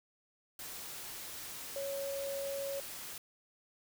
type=tone in noise; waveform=sine; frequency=554.4 Hz; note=C#5; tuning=in tune; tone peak=-36 dBFS; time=1.76-2.8 s; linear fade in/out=2 ms; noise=white; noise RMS=-45 dBFS; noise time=0.59-3.18 s; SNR=+6 dB; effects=none